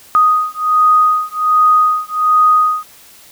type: beating tone pair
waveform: sine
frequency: 1244.5 / 1245.8 Hz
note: D#6 / D#6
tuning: 0 / +2 cents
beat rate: 1.3 Hz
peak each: -12 dBFS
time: 0.15-2.83 s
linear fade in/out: 0 ms
effects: white hiss -42 dBFS RMS until 3.31 s